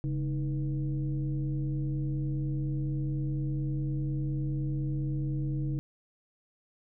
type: tone with frequency modulation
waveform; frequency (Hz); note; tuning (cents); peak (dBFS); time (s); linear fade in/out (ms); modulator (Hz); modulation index
sine; 139.1; C#3; +6; -28; 0.04-5.79; 0; 174; 0.77
effects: none